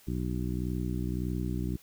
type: harmonic tone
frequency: 61.74 Hz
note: B1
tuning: in tune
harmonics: 1 / 2 / 3 / 4 / 5 / 6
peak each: -34 / -35 / -35 / -40 / -38 / -43 dBFS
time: 0.07-1.77 s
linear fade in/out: 10 ms
effects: white hiss -58 dBFS RMS until 1.82 s